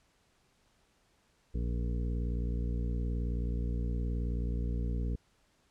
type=harmonic tone; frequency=59 Hz; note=A#1; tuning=22 cents sharp; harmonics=1 / 2 / 3 / 4 / 5 / 7 / 8; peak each=-31 / -39 / -41 / -44 / -47 / -49 / -50 dBFS; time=1.54-5.16 s; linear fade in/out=10 ms; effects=pink hiss -70 dBFS RMS until 5.7 s + low-pass 9000 Hz 12 dB/octave